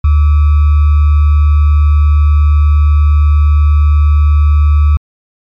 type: tone with sample-and-hold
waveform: sine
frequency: 74.3 Hz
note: D2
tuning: 21 cents sharp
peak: -4 dBFS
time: 0.04-4.97 s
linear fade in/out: 5 ms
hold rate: 1225 Hz
effects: low-pass 2000 Hz 12 dB/octave + MP3 96 kbps